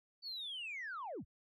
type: linear sweep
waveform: sine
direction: down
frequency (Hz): 4568 to 38.95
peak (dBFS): -40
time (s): 0.22-1.25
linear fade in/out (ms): 50
effects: tanh soft clip ceiling -38 dBFS